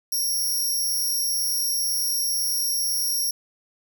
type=tone with amplitude modulation; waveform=15% pulse; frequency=5590 Hz; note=F8; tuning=1 cent sharp; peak=-13 dBFS; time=0.12-3.31 s; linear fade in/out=5 ms; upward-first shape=sine; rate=238 Hz; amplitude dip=80%; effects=none